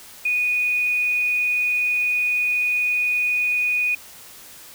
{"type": "tone", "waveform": "sine", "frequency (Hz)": 2472, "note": "D#7", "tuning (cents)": -12, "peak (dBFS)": -18, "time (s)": [0.25, 3.95], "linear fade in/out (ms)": 5, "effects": ["white hiss -43 dBFS RMS until 4.74 s"]}